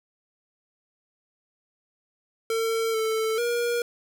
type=tone with pitch steps; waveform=square; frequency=452.1 / 442 / 476 Hz; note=A4 / A4 / A#4; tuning=+47 / +8 / +36 cents; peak=-24 dBFS; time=2.5-3.82 s; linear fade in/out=2 ms; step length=440 ms; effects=11-bit